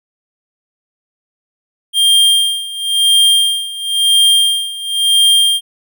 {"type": "tone with tremolo", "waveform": "square", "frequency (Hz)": 3198, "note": "G7", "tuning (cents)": 34, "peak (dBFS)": -7, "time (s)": [1.93, 5.61], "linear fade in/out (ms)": 50, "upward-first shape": "sine", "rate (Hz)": 0.97, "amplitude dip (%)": 85, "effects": []}